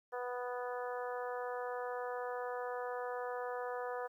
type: harmonic tone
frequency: 246.9 Hz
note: B3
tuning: in tune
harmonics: 2 / 3 / 4 / 5 / 6 / 7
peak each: -40 / -44 / -46 / -48 / -50 / -51 dBFS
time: 0.12-4.08 s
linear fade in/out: 20 ms
effects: 12-bit